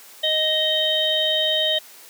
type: harmonic tone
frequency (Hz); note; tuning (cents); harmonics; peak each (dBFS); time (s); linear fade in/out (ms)
622.3; D#5; 0; 1 / 3 / 5 / 6; -24 / -30 / -21 / -23; 0.23-1.79; 10
effects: white hiss -45 dBFS RMS until 2.09 s + high-pass 300 Hz 12 dB/octave